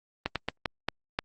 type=slowing click train; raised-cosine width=0.3 ms; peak=-11 dBFS; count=6; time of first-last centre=0.26-1.189 s; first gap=97 ms; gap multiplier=1.33; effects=Opus 24 kbps